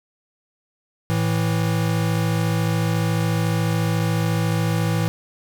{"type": "tone pair together", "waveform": "square", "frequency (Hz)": [110, 164.05], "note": ["A2", "E3"], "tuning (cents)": [0, -8], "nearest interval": "perfect fifth", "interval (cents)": 692, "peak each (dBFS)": -22, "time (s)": [1.1, 5.08], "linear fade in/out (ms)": 0, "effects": ["8-bit"]}